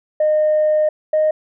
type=tone pair in turn; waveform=sine; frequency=613 / 618.7 Hz; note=D#5 / D#5; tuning=-26 / -10 cents; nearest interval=unison; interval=16 cents; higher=second; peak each=-11 dBFS; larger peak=neither; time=0.2-0.89 / 1.13-1.31 s; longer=first; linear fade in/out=5 ms; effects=tanh soft clip ceiling -9 dBFS